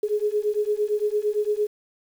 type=beating tone pair; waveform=sine; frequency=415.3 / 424.1 Hz; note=G#4 / G#4; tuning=0 / +36 cents; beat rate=8.8 Hz; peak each=-24 dBFS; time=0.03-1.67 s; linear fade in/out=5 ms; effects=8-bit